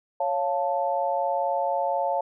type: chord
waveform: sine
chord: Db augmented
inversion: none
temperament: equal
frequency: 554.4 / 698.5 / 880 Hz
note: Db5 / F5 / A5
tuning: 0 / 0 / 0 cents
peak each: -27 dBFS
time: 0.2-2.21 s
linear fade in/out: 5 ms
effects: none